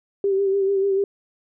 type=tone with vibrato; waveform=sine; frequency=392 Hz; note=G4; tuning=in tune; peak=-17 dBFS; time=0.24-1.04 s; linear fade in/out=2 ms; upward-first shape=sine; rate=6.8 Hz; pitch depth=36 cents each way; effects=none